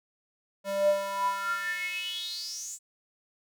square tone with high-pass filter sweep, 197.3 Hz, G3, 11 cents sharp, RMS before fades -31 dBFS, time 0.64-2.79 s, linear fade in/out 50 ms, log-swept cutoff 430 to 7700 Hz, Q 9.8, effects none

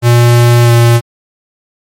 square tone with pitch glide, 119.6 to 118.02 Hz, A#2 to A#2, +45 to +22 cents, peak -4 dBFS, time 0.02-1.01 s, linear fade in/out 50 ms, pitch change -23 cents, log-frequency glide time 0.63-0.71 s, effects MP3 64 kbps

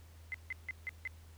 sine tone bursts, 2049 Hz, C7, 37 cents flat, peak -36 dBFS, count 5, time 0.32-1.075 s, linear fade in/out 0 ms, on 23 ms, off 160 ms, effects added 81 Hz sine -53 dBFS peak until 1.37 s + pink hiss -64 dBFS RMS until 1.37 s

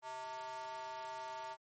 square tone with high-pass filter, 128.9 Hz, C3, 26 cents flat, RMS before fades -45 dBFS, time 0.02-1.57 s, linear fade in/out 50 ms, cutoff 810 Hz, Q 8.4, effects MP3 32 kbps

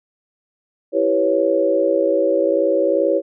sine chord, C# half-diminished seventh, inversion first, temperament equal, 329.6 / 392 / 493.9 / 554.4 Hz, E4 / G4 / B4 / C#5, 0 / 0 / 0 / 0 cents, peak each -21 / -21 / -21 / -17 dBFS, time 0.92-3.22 s, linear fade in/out 50 ms, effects none

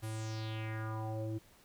square tone with low-pass filter sweep, 110 Hz, A2, in tune, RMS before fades -39 dBFS, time 0.02-1.39 s, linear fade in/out 20 ms, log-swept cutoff 12000 to 350 Hz, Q 3.6, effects pink hiss -63 dBFS RMS until 1.64 s

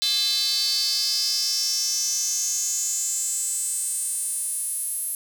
square tone with high-pass filter sweep, 237.1 Hz, A#3, 30 cents sharp, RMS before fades -25 dBFS, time 0.02-5.15 s, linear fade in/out 0 ms, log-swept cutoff 3900 to 11000 Hz, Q 7.2, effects none

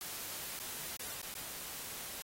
white noise with dropouts, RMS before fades -43 dBFS, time 0.01-2.22 s, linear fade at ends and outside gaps 0 ms, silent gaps 0.59-0.599 / 0.968-0.995 / 1.216-1.229 / 1.34-1.353 s, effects AAC 48 kbps

